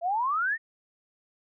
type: exponential sweep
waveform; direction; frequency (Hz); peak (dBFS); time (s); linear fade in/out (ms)
sine; up; 659.3 to 1889; -24; 0.01-0.58; 50
effects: none